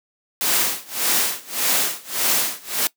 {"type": "noise with tremolo", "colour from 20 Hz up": "white", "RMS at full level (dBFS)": -18, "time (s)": [0.41, 2.87], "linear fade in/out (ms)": 0, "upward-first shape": "sine", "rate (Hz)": 1.7, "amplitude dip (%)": 95, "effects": ["noise-tail reverb RT60 0.1 s tail -20 dB re dry", "high-pass 200 Hz 12 dB/octave"]}